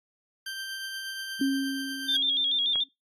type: tone with tremolo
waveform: 20% pulse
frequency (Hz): 1568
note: G6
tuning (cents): 0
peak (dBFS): -28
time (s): 0.46-2.17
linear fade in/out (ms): 5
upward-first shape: triangle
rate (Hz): 8.4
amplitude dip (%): 30
type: tone with exponential decay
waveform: sine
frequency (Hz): 272.2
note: C#4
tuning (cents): -31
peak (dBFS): -21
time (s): 1.41-2.89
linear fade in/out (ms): 5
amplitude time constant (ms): 320
type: tone with vibrato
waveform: sine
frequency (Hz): 3437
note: A7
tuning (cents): -41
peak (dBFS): -23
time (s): 2.08-2.84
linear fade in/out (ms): 10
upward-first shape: square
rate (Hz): 6.9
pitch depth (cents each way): 70
type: click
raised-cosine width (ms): 0.5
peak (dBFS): -24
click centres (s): 2.757
effects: noise-tail reverb RT60 0.2 s tail -23 dB re dry + AAC 48 kbps